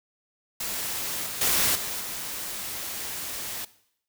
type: noise with level steps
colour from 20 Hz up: white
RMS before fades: -31 / -34 / -23 / -32 / -34 dBFS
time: 0.6-3.65 s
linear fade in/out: 5 ms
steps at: 1.26 / 1.41 / 1.75 / 2 s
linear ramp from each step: 5 ms
effects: noise-tail reverb RT60 0.7 s tail -18 dB re dry